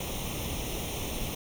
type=noise with comb filter; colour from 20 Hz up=pink; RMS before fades=-34 dBFS; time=0-1.35 s; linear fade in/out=5 ms; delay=0.32 ms; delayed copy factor=+0.75; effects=none